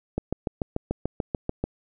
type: click train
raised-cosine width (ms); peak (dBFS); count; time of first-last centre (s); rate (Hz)
2; -12; 11; 0.18-1.64; 6.85
effects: none